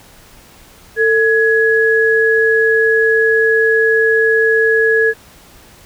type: tone pair together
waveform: sine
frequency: 447.5 / 1678 Hz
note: A4 / G#6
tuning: +29 / +17 cents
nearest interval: octave + major seventh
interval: 2288 cents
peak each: -12 dBFS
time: 0.96-5.14 s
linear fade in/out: 50 ms
effects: pink hiss -43 dBFS RMS until 5.85 s